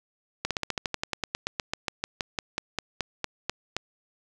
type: slowing click train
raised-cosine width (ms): 0.2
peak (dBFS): -10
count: 25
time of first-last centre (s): 0.45-3.766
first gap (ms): 57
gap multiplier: 1.07
effects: none